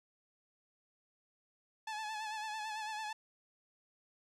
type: tone with vibrato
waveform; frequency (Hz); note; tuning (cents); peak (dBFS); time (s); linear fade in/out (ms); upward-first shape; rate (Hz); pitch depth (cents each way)
sawtooth; 862; A5; -36; -35; 1.87-3.13; 5; sine; 9; 46
effects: low-pass 7000 Hz 12 dB/octave